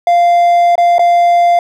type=tone with dropouts; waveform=triangle; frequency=695 Hz; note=F5; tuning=9 cents flat; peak=-4 dBFS; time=0.07-1.59 s; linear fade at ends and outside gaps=2 ms; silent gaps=0.755-0.779 / 0.983-0.993 s; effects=none